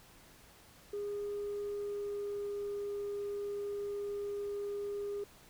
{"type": "tone with pitch glide", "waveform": "sine", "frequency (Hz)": [409.4, 406.8], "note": ["G#4", "G#4"], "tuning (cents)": [-25, -36], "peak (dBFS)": -34, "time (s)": [0.93, 5.24], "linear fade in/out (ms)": 5, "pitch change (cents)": -11, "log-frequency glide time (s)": [1.54, 2.71], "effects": ["tanh soft clip ceiling -33 dBFS", "pink hiss -59 dBFS RMS until 5.49 s"]}